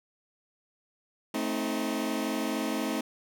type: chord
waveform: sawtooth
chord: A diminished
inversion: none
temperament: just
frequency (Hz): 220 / 264 / 316.8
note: A3 / C4 / Eb4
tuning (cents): 0 / +16 / +31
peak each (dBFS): -29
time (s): 1.34-3.01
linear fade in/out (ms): 5
effects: none